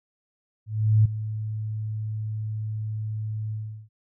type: tone with ADSR envelope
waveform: sine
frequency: 108.2 Hz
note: A2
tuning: 29 cents flat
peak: -13 dBFS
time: 0.66-3.89 s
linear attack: 390 ms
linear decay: 10 ms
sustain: -14 dB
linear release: 370 ms
effects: none